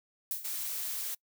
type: noise with exponential decay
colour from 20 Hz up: violet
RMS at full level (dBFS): -31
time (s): 0.31-0.6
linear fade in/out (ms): 1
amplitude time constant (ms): 63
type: noise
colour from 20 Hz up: blue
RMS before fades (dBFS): -36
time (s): 0.44-1.15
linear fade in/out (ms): 10
effects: noise-tail reverb RT60 0.1 s tail -25 dB re dry